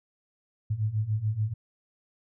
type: beating tone pair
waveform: sine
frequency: 103.83 / 110.73 Hz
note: G#2 / A2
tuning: 0 / +11 cents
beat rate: 6.9 Hz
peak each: -30 / -27 dBFS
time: 0.7-1.54 s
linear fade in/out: 10 ms
effects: none